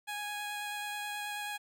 15% pulse tone with vibrato, 829 Hz, G#5, 3 cents flat, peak -30 dBFS, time 0.07-1.58 s, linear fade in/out 20 ms, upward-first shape sine, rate 9.3 Hz, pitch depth 10 cents each way, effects none

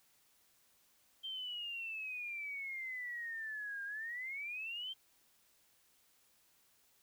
sine exponential two-way sweep, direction down then up, 3167 to 1599 to 3167 Hz, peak -40 dBFS, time 1.23-4.94 s, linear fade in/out 20 ms, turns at 3.84 s, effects white hiss -71 dBFS RMS until 7.02 s

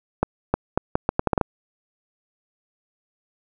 accelerating click train, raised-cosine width 1 ms, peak -4 dBFS, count 10, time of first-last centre 0.23-1.412 s, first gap 310 ms, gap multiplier 0.76, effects none

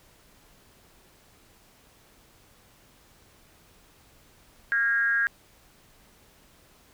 sine tone with frequency modulation, 1631 Hz, G#6, 32 cents flat, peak -21 dBFS, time 4.72-5.27 s, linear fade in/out 0 ms, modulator 235 Hz, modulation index 0.56, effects pink hiss -58 dBFS RMS until 6.93 s

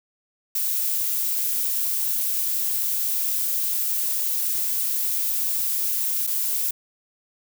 violet noise with dropouts, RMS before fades -24 dBFS, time 0.55-6.71 s, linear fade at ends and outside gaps 5 ms, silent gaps 6.268-6.273 s, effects none

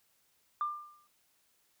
sine tone with exponential decay, 1194 Hz, D6, 28 cents sharp, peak -27 dBFS, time 0.61-1.07 s, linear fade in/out 1 ms, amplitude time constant 98 ms, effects tanh soft clip ceiling -23 dBFS + white hiss -72 dBFS RMS until 1.8 s

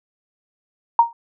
sine tone with exponential decay, 932.3 Hz, A#5, in tune, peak -5 dBFS, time 0.99-1.13 s, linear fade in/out 2 ms, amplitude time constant 30 ms, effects none

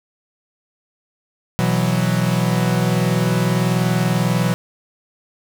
45% pulse chord, B suspended fourth, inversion none, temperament equal, 123.47 / 164.81 / 185 Hz, B2 / E3 / F#3, 0 / 0 / 0 cents, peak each -20 dBFS, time 1.59-4.54 s, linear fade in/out 0 ms, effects none

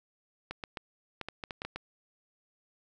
clicks, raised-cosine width 0.3 ms, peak -21 dBFS, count 10, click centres 0.51 / 0.638 / 0.772 / 1.213 / 1.286 / 1.438 / 1.508 / 1.619 / 1.65 / 1.76 s, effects none

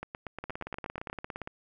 two click trains, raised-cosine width 0.5 ms, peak -22 / -22 dBFS, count 19 / 10, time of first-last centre 0.44-1.474 / 0.03-1.099 s, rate 17.4 / 8.42 Hz, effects none

